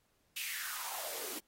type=noise with high-pass filter sweep; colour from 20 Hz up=white; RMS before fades=-41 dBFS; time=0.36-1.39 s; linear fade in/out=5 ms; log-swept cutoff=2800 to 300 Hz; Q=4.3; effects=pink hiss -75 dBFS RMS until 1.47 s + AAC 48 kbps